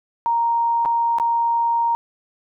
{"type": "tone with dropouts", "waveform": "sine", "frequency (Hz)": 932.3, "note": "A#5", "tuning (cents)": 0, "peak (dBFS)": -16, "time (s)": [0.26, 1.95], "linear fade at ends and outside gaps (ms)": 0, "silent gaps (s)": [[0.851, 0.858], [1.185, 1.199]], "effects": []}